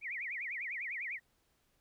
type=tone with vibrato; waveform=sine; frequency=2128 Hz; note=C7; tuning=29 cents sharp; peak=-37 dBFS; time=0.01-1.2 s; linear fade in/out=50 ms; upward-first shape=triangle; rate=10 Hz; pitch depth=280 cents each way; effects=pink hiss -75 dBFS RMS until 1.8 s